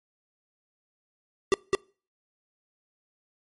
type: tone with echo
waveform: square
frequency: 389.8 Hz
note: G4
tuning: 10 cents flat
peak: -18 dBFS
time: 1.52-1.54 s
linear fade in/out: 0 ms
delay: 210 ms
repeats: 1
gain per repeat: -2 dB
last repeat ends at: 1.75 s
effects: noise-tail reverb RT60 0.4 s tail -26 dB re dry + MP3 48 kbps